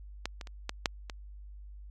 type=clicks; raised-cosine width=0.2 ms; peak=-15 / -23 / -29 / -15 / -8 / -21 dBFS; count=6; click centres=0.256 / 0.412 / 0.472 / 0.694 / 0.858 / 1.098 s; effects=added 50 Hz sine -44 dBFS peak until 1.9 s + MP3 96 kbps